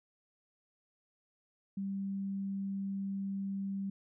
sine tone, 196 Hz, G3, in tune, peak -34 dBFS, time 1.77-3.9 s, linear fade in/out 5 ms, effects none

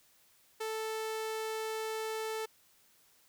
sawtooth tone, 440 Hz, A4, in tune, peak -31 dBFS, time 0.6-2.46 s, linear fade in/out 10 ms, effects white hiss -66 dBFS RMS until 3.28 s

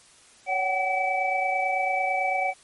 sine tone cluster, 561 / 748 / 777 / 2299 Hz, C#5 / F#5 / G5 / D7, +21 / +19 / -16 / -37 cents, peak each -31 / -25 / -33 / -27 dBFS, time 0.46-2.54 s, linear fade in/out 50 ms, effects white hiss -54 dBFS RMS until 2.63 s + MP3 48 kbps

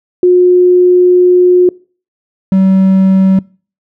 sine / triangle tone pair in turn, 360 / 190.7 Hz, F#4 / G3, -47 / -47 cents, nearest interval major seventh, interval 1100 cents, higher first, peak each -3 dBFS, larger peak neither, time 0.23-1.69 / 2.52-3.39 s, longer first, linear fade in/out 2 ms, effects noise-tail reverb RT60 0.4 s tail -24 dB re dry

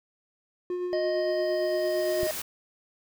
triangle tone with tremolo, 358.4 Hz, F4, 45 cents sharp, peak -25 dBFS, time 0.7-2.27 s, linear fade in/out 2 ms, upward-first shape sine, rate 8.8 Hz, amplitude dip 30%
harmonic tone, 622.3 Hz, D#5, in tune, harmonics 1 / 3 / 5 / 7 / 8, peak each -26 / -40 / -49 / -52 / -43 dBFS, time 0.93-2.31 s, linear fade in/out 0 ms
white noise with exponential growth, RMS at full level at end -33 dBFS, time 0.94-2.42 s, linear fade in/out 5 ms, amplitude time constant 320 ms
click, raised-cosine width 5 ms, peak -24 dBFS, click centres 2.232 s
effects none

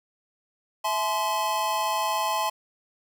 square tone cluster, 657 / 854 / 1037 Hz, E5 / G#5 / C6, -6 / +48 / -16 cents, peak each -33 / -28 / -28 dBFS, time 0.84-2.5 s, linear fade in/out 10 ms, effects none

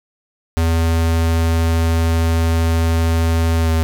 square tone with pitch glide, 82.41 to 80.99 Hz, E2 to E2, 0 to -30 cents, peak -14 dBFS, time 0.57-3.83 s, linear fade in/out 0 ms, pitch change -30 cents, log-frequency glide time 3.58-3.71 s, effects 7-bit

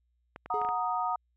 clicks, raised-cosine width 0.5 ms, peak -27 dBFS, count 5, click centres 0.361 / 0.46 / 0.616 / 0.649 / 0.689 s
sine chord, D# minor, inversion first, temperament equal with one note detuned, 733.6 / 932.3 / 1244.5 Hz, F#5 / A#5 / D#6, -15 / 0 / 0 cents, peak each -32 dBFS, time 0.5-1.16 s, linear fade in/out 5 ms
triangle tone with exponential decay, 423.8 Hz, G#4, 35 cents sharp, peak -29 dBFS, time 0.54-0.87 s, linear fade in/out 0 ms, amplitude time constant 71 ms
effects added 60 Hz sine -70 dBFS peak until 1.36 s

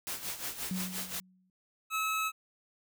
white noise with tremolo, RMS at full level -36 dBFS, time 0.07-1.2 s, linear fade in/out 0 ms, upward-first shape sine, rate 5.7 Hz, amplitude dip 70%
sine tone with exponential decay, 185 Hz, F#3, in tune, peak -30 dBFS, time 0.71-1.5 s, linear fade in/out 2 ms, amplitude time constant 170 ms
25% pulse tone, 1292 Hz, E6, 35 cents flat, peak -26 dBFS, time 1.9-2.32 s, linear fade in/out 50 ms
effects none

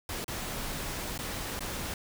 pink noise with dropouts, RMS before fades -36 dBFS, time 0.09-1.94 s, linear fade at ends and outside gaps 2 ms, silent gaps 0.244-0.28 / 1.178-1.189 / 1.593-1.606 s, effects none

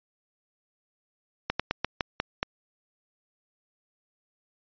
slowing click train, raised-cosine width 0.3 ms, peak -9 dBFS, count 7, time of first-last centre 1.5-2.43 s, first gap 96 ms, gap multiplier 1.19, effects resampled to 11025 Hz

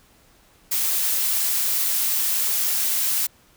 blue noise, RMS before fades -22 dBFS, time 0.71-3.27 s, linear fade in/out 10 ms, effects pink hiss -56 dBFS RMS until 3.56 s

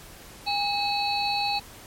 sine tone cluster, 815 / 2572 / 3959 / 4397 Hz, G#5 / E7 / B7 / C#8, -33 / -43 / +3 / -15 cents, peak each -26 / -31 / -31 / -30 dBFS, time 0.46-1.6 s, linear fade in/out 20 ms, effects pink hiss -46 dBFS RMS until 1.86 s + MP3 64 kbps

